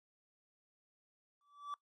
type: tone with exponential growth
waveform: triangle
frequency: 1156 Hz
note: D6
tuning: 28 cents flat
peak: -35 dBFS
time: 1.41-1.74 s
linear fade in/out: 1 ms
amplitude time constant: 71 ms
effects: noise-tail reverb RT60 0.1 s tail -21 dB re dry + resampled to 22050 Hz